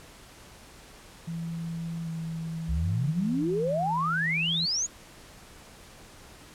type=tone with vibrato; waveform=sine; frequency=164.81 Hz; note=E3; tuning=in tune; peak=-31 dBFS; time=1.27-4.66 s; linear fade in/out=10 ms; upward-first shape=square; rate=0.63 Hz; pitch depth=16 cents each way
type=exponential sweep; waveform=sine; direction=up; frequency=61.2 to 6950 Hz; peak=-25 dBFS; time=2.68-4.87 s; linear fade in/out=20 ms
effects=pink hiss -50 dBFS RMS until 6.54 s + low-pass 11000 Hz 12 dB/octave